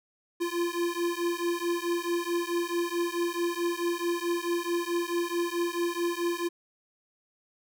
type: beating tone pair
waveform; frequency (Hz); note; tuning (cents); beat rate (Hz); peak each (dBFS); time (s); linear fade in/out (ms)
square; 342.6 / 347.2; F4 / F4; -33 / -10; 4.6; -31; 0.4-6.49; 20
effects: none